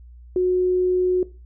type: tone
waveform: sine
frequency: 365.1 Hz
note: F#4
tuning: 23 cents flat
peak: -16 dBFS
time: 0.36-1.23 s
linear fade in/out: 2 ms
effects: noise-tail reverb RT60 0.3 s tail -18 dB re dry + added 60 Hz sine -41 dBFS peak until 1.45 s